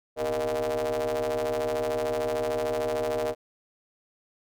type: ring-modulated tone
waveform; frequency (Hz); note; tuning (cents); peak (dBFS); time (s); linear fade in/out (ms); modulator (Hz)
40% pulse; 73.42; D2; 0; -22; 0.16-3.35; 50; 544
effects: none